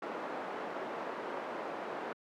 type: band-pass noise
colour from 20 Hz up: pink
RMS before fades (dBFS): -40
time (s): 0.02-2.13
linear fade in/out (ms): 5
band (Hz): 360 to 1200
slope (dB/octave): 12
effects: high-pass 200 Hz 12 dB/octave